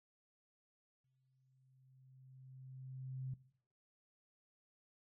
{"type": "tone with exponential growth", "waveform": "sine", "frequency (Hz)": 130.81, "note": "C3", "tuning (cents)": 0, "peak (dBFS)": -39, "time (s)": [1.04, 3.34], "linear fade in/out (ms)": 5, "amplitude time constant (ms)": 500, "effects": ["noise-tail reverb RT60 0.6 s tail -18 dB re dry"]}